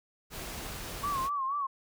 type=noise; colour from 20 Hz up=pink; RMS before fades=-40 dBFS; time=0.3-1.3 s; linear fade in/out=50 ms
type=tone with vibrato; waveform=sine; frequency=1108 Hz; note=C#6; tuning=1 cent flat; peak=-29 dBFS; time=1.03-1.67 s; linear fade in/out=10 ms; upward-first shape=sine; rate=4.2 Hz; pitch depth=93 cents each way
effects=none